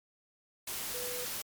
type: tone in noise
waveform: sine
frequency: 493.9 Hz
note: B4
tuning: in tune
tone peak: -40 dBFS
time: 0.94-1.25 s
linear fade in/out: 5 ms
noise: white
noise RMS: -38 dBFS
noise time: 0.67-1.42 s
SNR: -5 dB
effects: MP3 96 kbps